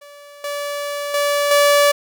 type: tone with level steps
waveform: sawtooth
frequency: 577 Hz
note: D5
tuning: 31 cents flat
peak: -35 / -19 / -12 / -7 dBFS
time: 0.01-1.92 s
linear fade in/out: 10 ms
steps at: 0.44 / 1.14 / 1.51 s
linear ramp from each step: 2 ms
effects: none